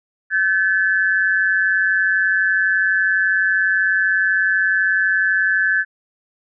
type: tone pair together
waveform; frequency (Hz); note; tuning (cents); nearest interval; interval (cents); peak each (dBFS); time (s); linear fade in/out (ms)
sine; 1534 / 1721.9; G6 / A6; -38 / -38; major second; 200; -17; 0.3-5.85; 50
effects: none